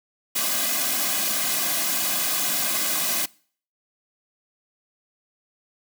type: noise with comb filter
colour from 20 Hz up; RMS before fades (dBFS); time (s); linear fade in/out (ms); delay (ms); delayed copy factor
white; -24; 0.35-3.26; 10; 2.2; -0.85
effects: noise-tail reverb RT60 0.5 s tail -24 dB re dry + high-pass 200 Hz 12 dB/octave